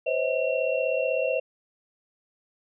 sine tone cluster, 508 / 544 / 640 / 2730 Hz, B4 / C#5 / D#5 / F7, +49 / -33 / +49 / -40 cents, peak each -27 / -28 / -28 / -32 dBFS, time 0.06-1.4 s, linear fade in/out 10 ms, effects none

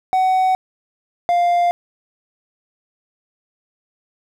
triangle tone pair in turn, 750 / 699.1 Hz, F#5 / F5, +23 / +2 cents, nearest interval minor second, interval 121 cents, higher first, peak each -11 dBFS, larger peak neither, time 0.13-0.55 / 1.29-1.71 s, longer neither, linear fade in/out 0 ms, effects none

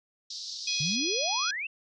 white band-pass noise, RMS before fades -39 dBFS, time 0.3-0.96 s, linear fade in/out 5 ms, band 4000 to 5500 Hz, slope 48 dB/octave
harmonic tone, 834 Hz, G#5, 7 cents sharp, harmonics 3 / 4 / 5 / 6 / 7, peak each -34 / -34 / -34 / -34 / -34 dBFS, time 0.67-1.51 s, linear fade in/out 5 ms
sine exponential sweep, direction up, 135.6 to 2766 Hz, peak -31 dBFS, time 0.8-1.67 s, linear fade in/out 5 ms
effects none

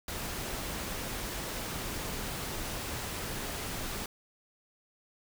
pink noise, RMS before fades -37 dBFS, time 0.08-4.06 s, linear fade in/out 2 ms, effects none

